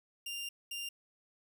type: tone bursts at uneven times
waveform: sawtooth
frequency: 2794 Hz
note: F7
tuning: in tune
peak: -35 dBFS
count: 2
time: 0.26-0.49 / 0.71-0.89 s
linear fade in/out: 5 ms
effects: none